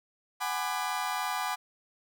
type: chord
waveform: 35% pulse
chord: G# half-diminished seventh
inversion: third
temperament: just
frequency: 747.5 / 830.6 / 996.7 / 1196.1 Hz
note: F#5 / G#5 / B5 / D6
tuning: +17 / 0 / +16 / +31 cents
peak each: -34 dBFS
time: 0.4-1.56 s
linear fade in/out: 20 ms
effects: none